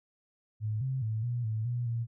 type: tone with pitch steps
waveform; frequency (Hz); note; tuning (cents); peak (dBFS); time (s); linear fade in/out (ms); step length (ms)
sine; 107.7 / 131.8 / 109.8 / 120.8 / 109.7 / 121.2 / 116.4; A2 / C3 / A2 / B2 / A2 / B2 / A#2; -37 / +13 / -3 / -38 / -5 / -32 / -2; -29; 0.6-2.07; 50; 210
effects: none